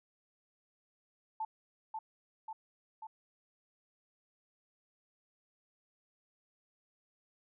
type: tone with echo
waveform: sine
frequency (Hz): 880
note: A5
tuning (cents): 0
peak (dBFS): -34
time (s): 1.4-1.45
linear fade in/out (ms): 5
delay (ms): 540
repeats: 3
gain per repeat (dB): -3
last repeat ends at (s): 3.07
effects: none